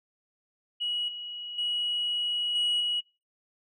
sine tone with level steps, 2913 Hz, F#7, 28 cents flat, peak -27 / -36 / -26 / -22 / -25 dBFS, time 0.8-3.01 s, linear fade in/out 20 ms, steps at 1.08 / 1.58 / 2.55 / 2.8 s, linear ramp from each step 5 ms, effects noise-tail reverb RT60 0.3 s tail -24 dB re dry + tanh soft clip ceiling -22 dBFS

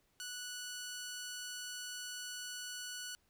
10% pulse tone, 1476 Hz, F#6, 5 cents flat, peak -34 dBFS, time 0.2-3.15 s, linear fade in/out 0 ms, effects pink hiss -75 dBFS RMS until 3.29 s

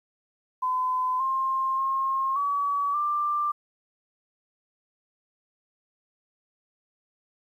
sine tone with pitch steps, 1017 / 1060 / 1071 / 1138 / 1184 Hz, C6 / C6 / C6 / C#6 / D6, -50 / +22 / +40 / +45 / +14 cents, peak -23 dBFS, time 0.62-3.52 s, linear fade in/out 10 ms, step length 580 ms, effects 10-bit

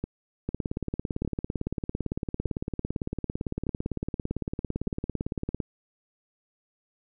two click trains, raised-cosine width 3 ms, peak -16 / -17 dBFS, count 92 / 5, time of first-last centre 0.49-5.602 / 0.04-4.877 s, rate 17.8 / 0.827 Hz, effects none

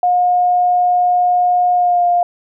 sine tone with pitch glide, 717 to 703.9 Hz, F5 to F5, +45 to +13 cents, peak -10 dBFS, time 0.03-2.23 s, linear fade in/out 2 ms, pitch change -32 cents, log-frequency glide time 1.74-2.04 s, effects none

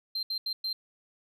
sine tone bursts at uneven times, 4148 Hz, C8, 16 cents flat, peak -27 dBFS, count 4, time 0.15-0.23 / 0.3-0.38 / 0.46-0.53 / 0.64-0.73 s, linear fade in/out 5 ms, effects tanh soft clip ceiling -28 dBFS

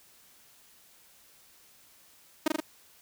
sawtooth tone with echo, 311.1 Hz, D#4, in tune, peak -18 dBFS, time 2.46-2.48 s, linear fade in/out 5 ms, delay 41 ms, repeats 3, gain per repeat -2 dB, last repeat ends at 2.603 s, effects white hiss -59 dBFS RMS until 3.01 s

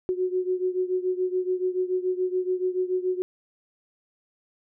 sine beating tone pair, 365.6 / 372.6 Hz, F#4 / F#4, -21 / +12 cents, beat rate 7 Hz, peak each -25 / -28 dBFS, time 0.09-3.22 s, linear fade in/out 0 ms, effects none

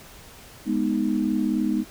sine chord, G# minor, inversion none, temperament equal, 207.7 / 246.9 / 311.1 Hz, G#3 / B3 / D#4, 0 / 0 / 0 cents, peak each -25 dBFS, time 0.65-1.85 s, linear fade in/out 50 ms, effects pink hiss -46 dBFS RMS until 1.9 s

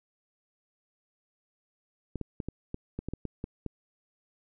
clicks, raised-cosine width 3 ms, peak -21 dBFS, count 11, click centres 2.157 / 2.213 / 2.402 / 2.486 / 2.744 / 2.99 / 3.086 / 3.136 / 3.253 / 3.441 / 3.663 s, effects none

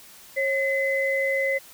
sine tone pair together, 544 / 2033 Hz, C#5 / B6, -33 / +50 cents, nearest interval octave + major seventh, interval 2283 cents, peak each -24 dBFS, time 0.36-1.59 s, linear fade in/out 20 ms, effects white hiss -48 dBFS RMS until 1.73 s

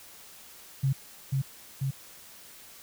sine tone with echo, 135.1 Hz, C#3, 44 cents flat, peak -22 dBFS, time 0.83-0.93 s, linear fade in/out 10 ms, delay 490 ms, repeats 2, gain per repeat -2 dB, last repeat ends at 1.91 s, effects white hiss -50 dBFS RMS until 2.82 s

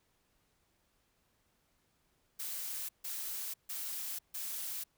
blue noise bursts, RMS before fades -40 dBFS, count 4, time 2.39-4.84 s, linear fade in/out 10 ms, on 500 ms, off 150 ms, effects pink hiss -75 dBFS RMS until 4.97 s

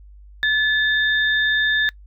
sine tone pair together, 1729 / 3638 Hz, A6 / A#7, -31 / -43 cents, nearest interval octave + minor second, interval 1288 cents, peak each -16 / -23 dBFS, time 0.43-1.89 s, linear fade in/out 0 ms, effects noise-tail reverb RT60 0.1 s tail -24 dB re dry + added 50 Hz sine -41 dBFS peak until 2.06 s

